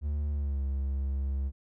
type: tone with pitch glide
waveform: triangle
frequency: 73.42 to 68.11 Hz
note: D2 to C#2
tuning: 0 to -30 cents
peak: -26 dBFS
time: 0.01-1.52 s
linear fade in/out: 50 ms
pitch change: -130 cents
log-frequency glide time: 0.29-0.63 s
effects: none